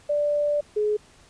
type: tone pair in turn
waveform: sine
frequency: 587.3 / 421.4 Hz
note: D5 / G#4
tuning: 0 / +25 cents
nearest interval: tritone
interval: 575 cents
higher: first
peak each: -20 dBFS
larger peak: neither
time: 0.09-0.61 / 0.76-0.97 s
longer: first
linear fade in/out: 10 ms
effects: pink hiss -54 dBFS RMS until 1.29 s + resampled to 22050 Hz